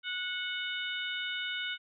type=harmonic tone with a mistuned harmonic; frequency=733 Hz; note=F#5; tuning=16 cents flat; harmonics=2 / 3 / 4 / 5; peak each=-37 / -40 / -38 / -40 dBFS; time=0.03-1.78 s; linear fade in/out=50 ms; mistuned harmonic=4; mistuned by=+21 cents; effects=none